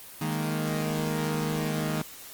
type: chord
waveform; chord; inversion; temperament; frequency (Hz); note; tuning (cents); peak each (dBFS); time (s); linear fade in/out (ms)
sawtooth; D# suspended fourth; none; equal; 155.56 / 207.7 / 233.1; D#3 / G#3 / A#3; 0 / 0 / 0; -25 / -30 / -29; 0.21-2.02; 5
effects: white hiss -45 dBFS RMS until 2.33 s + Opus 24 kbps